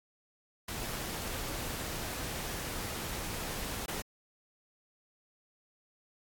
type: noise with dropouts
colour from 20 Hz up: pink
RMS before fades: -38 dBFS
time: 0.68-4.02 s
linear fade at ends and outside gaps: 5 ms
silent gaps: 3.86-3.88 s
effects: AAC 64 kbps